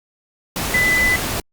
sine tone in noise, 2002 Hz, B6, 23 cents sharp, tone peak -14 dBFS, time 0.74-1.16 s, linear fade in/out 2 ms, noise pink, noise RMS -23 dBFS, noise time 0.56-1.4 s, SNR +6 dB, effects Opus 48 kbps

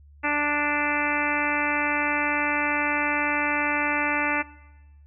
harmonic tone, 293.7 Hz, D4, in tune, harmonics 1 / 2 / 3 / 4 / 5 / 6 / 7 / 8 / 9, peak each -30 / -33 / -29 / -32 / -30 / -31 / -29 / -32 / -32 dBFS, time 0.23-4.43 s, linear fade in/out 20 ms, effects noise-tail reverb RT60 1.0 s tail -19 dB re dry + added 72 Hz sine -48 dBFS peak until 5.06 s

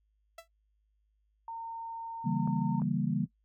sawtooth tone with exponential decay, 664 Hz, E5, 12 cents sharp, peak -38 dBFS, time 0.38-0.48 s, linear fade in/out 5 ms, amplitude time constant 21 ms
sine tone, 914 Hz, A#5, 34 cents flat, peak -37 dBFS, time 1.48-2.8 s, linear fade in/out 2 ms
sine chord, C# diminished seventh, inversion none, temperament equal with one note detuned, 141.1 / 164.81 / 196 / 233.1 Hz, C#3 / E3 / G3 / Bb3, +31 / 0 / 0 / 0 cents, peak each -33 dBFS, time 2.24-3.26 s, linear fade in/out 20 ms
clicks, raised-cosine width 1 ms, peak -31 dBFS, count 2, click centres 2.475 / 2.819 s
effects noise-tail reverb RT60 0.1 s tail -18 dB re dry + added 52 Hz sine -70 dBFS peak until 3.44 s

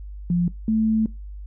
sine tone pair in turn, 174.61 / 220 Hz, F3 / A3, 0 / 0 cents, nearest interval major third, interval 400 cents, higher second, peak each -17 / -17 dBFS, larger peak neither, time 0.3-0.48 / 0.68-1.06 s, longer second, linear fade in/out 2 ms, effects noise-tail reverb RT60 0.2 s tail -21 dB re dry + added 50 Hz sine -33 dBFS peak until 1.46 s

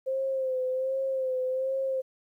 sine tone with vibrato, 523.3 Hz, C5, in tune, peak -26 dBFS, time 0.06-2.02 s, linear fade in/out 20 ms, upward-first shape sine, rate 1.3 Hz, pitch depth 41 cents each way, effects 11-bit

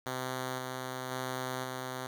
5% pulse tone with tremolo, 128.9 Hz, C3, 26 cents flat, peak -23 dBFS, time 0.06-2.07 s, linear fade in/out 2 ms, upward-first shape square, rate 0.95 Hz, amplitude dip 25%, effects none

